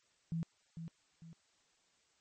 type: tone with echo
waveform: sine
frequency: 164.81 Hz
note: E3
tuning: in tune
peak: -34 dBFS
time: 0.32-0.43 s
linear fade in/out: 0 ms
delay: 450 ms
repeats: 2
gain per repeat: -8 dB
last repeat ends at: 1.33 s
effects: white hiss -73 dBFS RMS until 2.2 s + MP3 32 kbps